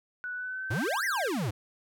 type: tone with pitch glide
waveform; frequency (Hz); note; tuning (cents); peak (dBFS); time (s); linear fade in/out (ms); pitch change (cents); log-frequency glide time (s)
sine; 1479 to 1594.3; F#6 to G6; -1 to +29; -33; 0.24-1.28; 0; +130; 0.34-0.96
type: exponential two-way sweep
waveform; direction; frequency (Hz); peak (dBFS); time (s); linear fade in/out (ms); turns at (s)
square; up then down; 92.1 to 2093 to 92.1; -29; 0.7-1.51; 10; 1.05
effects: none